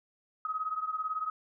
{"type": "beating tone pair", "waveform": "sine", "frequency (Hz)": [1261, 1279], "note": ["D#6", "D#6"], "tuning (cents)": [23, 47], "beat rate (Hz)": 18, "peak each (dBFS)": [-33, -36], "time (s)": [0.45, 1.3], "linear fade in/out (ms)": 2, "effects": []}